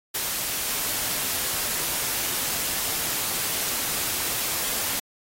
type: noise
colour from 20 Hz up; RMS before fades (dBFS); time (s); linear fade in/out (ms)
white; -27; 0.14-5; 10
effects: AAC 48 kbps